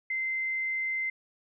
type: tone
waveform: sine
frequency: 2075 Hz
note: C7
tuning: 15 cents flat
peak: -28 dBFS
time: 0.1-1.1 s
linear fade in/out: 5 ms
effects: none